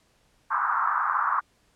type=band-pass noise; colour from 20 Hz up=pink; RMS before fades=-25 dBFS; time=0.5-1.41 s; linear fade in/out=20 ms; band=980 to 1400 Hz; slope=48 dB/octave; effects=pink hiss -65 dBFS RMS until 1.75 s + low-pass 10000 Hz 12 dB/octave